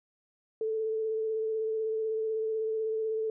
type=tone with vibrato; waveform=sine; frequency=440 Hz; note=A4; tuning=in tune; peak=-28 dBFS; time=0.61-3.3 s; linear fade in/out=2 ms; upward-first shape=triangle; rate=16 Hz; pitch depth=22 cents each way; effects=none